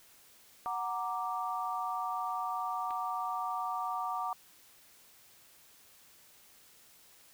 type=chord; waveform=sine; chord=Gb augmented; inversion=none; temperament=equal; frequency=740 / 932.3 / 1174.7 Hz; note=Gb5 / Bb5 / D6; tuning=0 / 0 / 0 cents; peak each=-37 / -38 / -36 dBFS; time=0.66-4.33 s; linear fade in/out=0 ms
type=clicks; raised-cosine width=0.3 ms; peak=-33 / -38 dBFS; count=2; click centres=2.907 / 2.91 s
effects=white hiss -60 dBFS RMS until 7.33 s